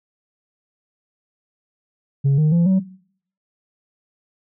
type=tone with pitch steps; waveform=sine; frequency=138.59 / 153.78 / 170.62 / 189.32 Hz; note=C#3 / D#3 / F3 / F#3; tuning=0 / -20 / -40 / +40 cents; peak=-10 dBFS; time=2.24-2.8 s; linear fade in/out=20 ms; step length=140 ms; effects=noise-tail reverb RT60 0.6 s tail -21 dB re dry + tanh soft clip ceiling -12 dBFS